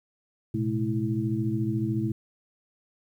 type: tone cluster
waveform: sine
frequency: 113.1 / 127 / 214.6 / 326.8 Hz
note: A2 / B2 / A3 / E4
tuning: +48 / +49 / -43 / -15 cents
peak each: -30 dBFS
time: 0.54-2.12 s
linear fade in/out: 5 ms
effects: 10-bit

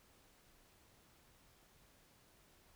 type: silence
effects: pink hiss -68 dBFS RMS until 2.75 s

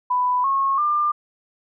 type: tone with pitch steps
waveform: sine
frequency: 994 / 1090.2 / 1195.8 Hz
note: B5 / C#6 / D6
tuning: +11 / -29 / +31 cents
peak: -17 dBFS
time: 0.1-1.12 s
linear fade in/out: 10 ms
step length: 340 ms
effects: none

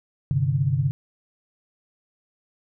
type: chord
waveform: sine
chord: G suspended fourth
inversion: none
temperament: just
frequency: 98 / 130.67 / 147 Hz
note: G2 / C3 / D3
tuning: 0 / -2 / +2 cents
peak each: -28 / -22 / -23 dBFS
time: 0.31-0.91 s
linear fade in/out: 0 ms
effects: none

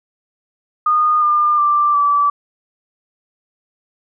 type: tone with pitch steps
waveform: sine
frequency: 1226 / 1202.2 / 1178.8 / 1155.9 Hz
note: D#6 / D6 / D6 / D6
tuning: -26 / +40 / +6 / -28 cents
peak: -11 dBFS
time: 0.86-2.3 s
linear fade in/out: 5 ms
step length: 360 ms
effects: none

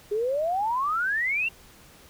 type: exponential sweep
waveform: sine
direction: up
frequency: 403.1 to 2793 Hz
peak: -23 dBFS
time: 0.11-1.49 s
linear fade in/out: 10 ms
effects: pink hiss -52 dBFS RMS until 2.09 s

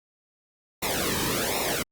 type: noise with flanger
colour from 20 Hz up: pink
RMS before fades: -27 dBFS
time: 0.82-1.83 s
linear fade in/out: 10 ms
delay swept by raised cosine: 0.63 to 1.47 ms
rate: 1.3 Hz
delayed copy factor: -0.9
effects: Opus 48 kbps

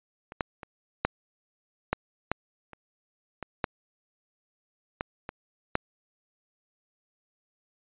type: clicks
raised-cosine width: 0.5 ms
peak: -26 / -11 / -25 / -7 / -9 / -10 / -29 / -20 / -10 / -14 / -20 / -8 dBFS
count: 12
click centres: 0.321 / 0.408 / 0.632 / 1.05 / 1.93 / 2.316 / 2.733 / 3.427 / 3.642 / 5.009 / 5.291 / 5.754 s
effects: resampled to 8000 Hz

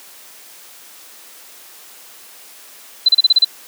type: tone bursts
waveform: sine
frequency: 4042 Hz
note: B7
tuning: 39 cents sharp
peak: -6 dBFS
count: 7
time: 3.06-3.447 s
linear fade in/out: 5 ms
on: 27 ms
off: 33 ms
effects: white hiss -41 dBFS RMS until 3.67 s + high-pass 300 Hz 12 dB/octave

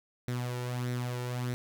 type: tone with flanger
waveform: sawtooth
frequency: 123.47 Hz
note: B2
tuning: in tune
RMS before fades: -34 dBFS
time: 0.28-1.54 s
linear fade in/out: 0 ms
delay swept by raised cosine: 0.51 to 2.21 ms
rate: 1.6 Hz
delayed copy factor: +0.55
effects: none

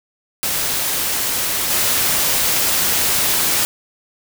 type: noise with level steps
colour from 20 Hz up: white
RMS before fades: -20 / -17 dBFS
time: 0.43-3.65 s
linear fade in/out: 0 ms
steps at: 1.7 s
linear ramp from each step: 5 ms
effects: none

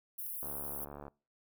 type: high-pass noise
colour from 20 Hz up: white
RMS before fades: -41 dBFS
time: 0.18-0.85 s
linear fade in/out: 10 ms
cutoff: 10000 Hz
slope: 96 dB/octave
type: click train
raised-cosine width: 1 ms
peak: -32 dBFS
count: 48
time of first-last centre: 0.43-1.081 s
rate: 72.2 Hz
effects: noise-tail reverb RT60 0.4 s tail -26 dB re dry

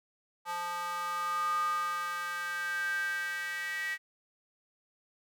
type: tone with high-pass filter sweep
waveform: square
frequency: 174.7 Hz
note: F3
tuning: 1 cent sharp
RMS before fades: -34 dBFS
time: 0.45-3.98 s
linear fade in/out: 50 ms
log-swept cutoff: 990 to 1900 Hz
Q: 9.8
effects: none

